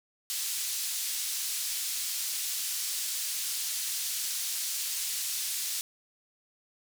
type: band-pass noise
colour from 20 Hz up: pink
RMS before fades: -33 dBFS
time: 0.3-5.81 s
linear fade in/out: 0 ms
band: 4700 to 16000 Hz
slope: 12 dB/octave
effects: none